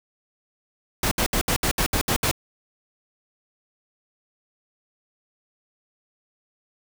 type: noise bursts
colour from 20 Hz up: pink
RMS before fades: -22 dBFS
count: 9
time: 1.03-2.313 s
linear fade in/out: 2 ms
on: 83 ms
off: 67 ms
effects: none